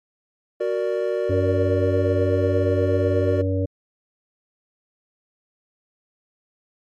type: chord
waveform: triangle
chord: Gb augmented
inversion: none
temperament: equal with one note detuned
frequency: 371.5 / 466.2 / 587.3 Hz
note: Gb4 / Bb4 / D5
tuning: +7 / 0 / 0 cents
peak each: -23 dBFS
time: 0.6-3.42 s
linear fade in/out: 10 ms
type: harmonic tone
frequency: 94.9 Hz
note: F#2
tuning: 44 cents sharp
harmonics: 1 / 3 / 5 / 6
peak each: -21 / -26 / -28 / -29 dBFS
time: 1.29-3.66 s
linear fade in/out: 10 ms
effects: MP3 64 kbps